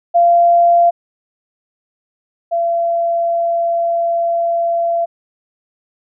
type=tone pair in turn; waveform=sine; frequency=689 / 679.5 Hz; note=F5 / F5; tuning=-24 / -48 cents; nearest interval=unison; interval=24 cents; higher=first; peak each=-7 / -13 dBFS; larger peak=first; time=0.14-0.91 / 2.51-5.06 s; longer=second; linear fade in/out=20 ms; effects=none